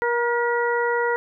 harmonic tone with a mistuned harmonic, 475.3 Hz, A#4, 34 cents sharp, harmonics 1 / 2 / 3 / 4, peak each -22 / -25 / -27 / -28 dBFS, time 0.02-1.16 s, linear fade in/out 0 ms, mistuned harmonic 4, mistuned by +26 cents, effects none

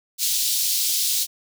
pink high-pass noise, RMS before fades -22 dBFS, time 0.18-1.27 s, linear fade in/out 50 ms, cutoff 3800 Hz, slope 24 dB/octave, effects none

